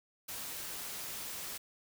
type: noise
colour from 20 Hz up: white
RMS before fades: -42 dBFS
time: 0.28-1.58 s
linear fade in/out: 10 ms
effects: none